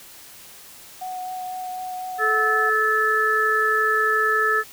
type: tone with vibrato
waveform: sine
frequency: 738 Hz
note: F#5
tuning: 5 cents flat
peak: -28 dBFS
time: 1.01-2.7 s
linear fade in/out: 10 ms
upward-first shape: triangle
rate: 4 Hz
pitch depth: 11 cents each way
type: harmonic tone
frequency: 434.4 Hz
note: A4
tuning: 22 cents flat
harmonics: 1 / 3 / 4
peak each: -25 / -21 / -20 dBFS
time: 2.18-4.64 s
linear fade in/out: 50 ms
effects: white hiss -44 dBFS RMS until 4.72 s